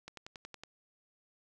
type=click train; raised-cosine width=0.2 ms; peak=-28 dBFS; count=7; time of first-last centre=0.08-0.636 s; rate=10.8 Hz; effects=none